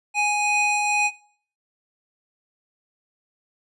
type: tone pair together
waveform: square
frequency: 830.6 / 2494 Hz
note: G#5 / D#7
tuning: 0 / +3 cents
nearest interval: octave + perfect fifth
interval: 1903 cents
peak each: -23 dBFS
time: 0.14-1.11 s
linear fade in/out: 50 ms
effects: noise-tail reverb RT60 0.5 s tail -18 dB re dry + resampled to 24000 Hz